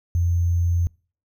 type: tone with sample-and-hold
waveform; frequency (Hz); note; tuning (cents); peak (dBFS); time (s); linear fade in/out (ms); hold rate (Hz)
sine; 86.1; F2; -24; -17; 0.15-0.87; 0; 6300
effects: noise-tail reverb RT60 0.4 s tail -26 dB re dry